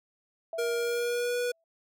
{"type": "tone with exponential decay", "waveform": "sine", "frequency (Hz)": 659.3, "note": "E5", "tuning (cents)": 0, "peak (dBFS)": -32, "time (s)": [0.53, 1.64], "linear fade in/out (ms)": 2, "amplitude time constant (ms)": 240}
{"type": "tone with pitch glide", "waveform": "square", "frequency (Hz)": [470.8, 487.4], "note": ["A#4", "B4"], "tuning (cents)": [17, -23], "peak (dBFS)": -28, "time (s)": [0.58, 1.52], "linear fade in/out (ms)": 10, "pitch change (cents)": 60, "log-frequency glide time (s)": [0.76, 1.38]}
{"effects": []}